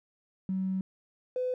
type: tone pair in turn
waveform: triangle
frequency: 189.1 / 504.8 Hz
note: F#3 / B4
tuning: +38 / +38 cents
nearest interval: octave + perfect fourth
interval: 1700 cents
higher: second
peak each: -24 dBFS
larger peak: neither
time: 0.49-0.81 / 1.36-1.54 s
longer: first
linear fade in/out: 2 ms
effects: tanh soft clip ceiling -26 dBFS